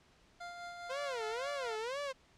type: tone with tremolo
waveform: 25% pulse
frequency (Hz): 698.5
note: F5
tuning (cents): 0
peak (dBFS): -39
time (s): 0.4-1.76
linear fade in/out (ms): 10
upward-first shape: sine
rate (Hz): 4.9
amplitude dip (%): 35
type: tone with vibrato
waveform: sawtooth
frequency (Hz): 500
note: B4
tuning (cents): +21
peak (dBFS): -33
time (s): 0.89-2.13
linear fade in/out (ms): 20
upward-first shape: sine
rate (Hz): 2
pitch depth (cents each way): 250
effects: pink hiss -66 dBFS RMS until 2.37 s + low-pass 6000 Hz 12 dB/octave